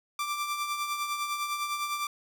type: tone with tremolo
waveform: sawtooth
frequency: 1177 Hz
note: D6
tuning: 3 cents sharp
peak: -24 dBFS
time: 0.19-2.07 s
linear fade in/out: 2 ms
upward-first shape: triangle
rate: 9.9 Hz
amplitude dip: 55%
effects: none